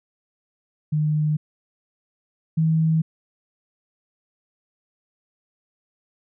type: tone pair in turn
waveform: sine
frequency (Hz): 152.2 / 160.09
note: D#3 / D#3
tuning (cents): -38 / +50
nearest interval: minor second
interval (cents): 88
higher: second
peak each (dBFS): -18 / -16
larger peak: second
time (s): 0.92-1.37 / 2.57-3.02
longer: neither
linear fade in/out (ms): 10
effects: none